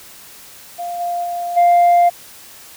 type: tone with level steps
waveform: sine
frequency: 698.5 Hz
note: F5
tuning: in tune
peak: -22 / -18 / -20 / -6 dBFS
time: 0.78-2.1 s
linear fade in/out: 20 ms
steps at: 0.99 / 1.23 / 1.56 s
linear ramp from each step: 20 ms
effects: tanh soft clip ceiling -7 dBFS + white hiss -40 dBFS RMS until 2.76 s